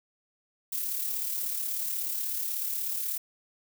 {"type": "noise with amplitude modulation", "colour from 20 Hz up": "violet", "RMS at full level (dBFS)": -30, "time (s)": [0.72, 3.18], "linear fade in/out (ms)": 10, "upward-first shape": "sine", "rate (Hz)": 36.4, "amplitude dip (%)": 40, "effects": []}